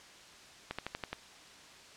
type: slowing click train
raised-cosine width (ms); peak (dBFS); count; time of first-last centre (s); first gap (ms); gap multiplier
0.3; -20; 6; 0.71-1.13; 76; 1.05
effects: white hiss -54 dBFS RMS until 1.96 s + low-pass 6000 Hz 12 dB/octave